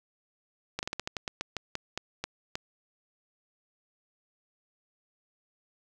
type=slowing click train; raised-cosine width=0.2 ms; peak=-15 dBFS; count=14; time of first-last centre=0.79-2.555 s; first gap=39 ms; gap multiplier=1.19; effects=none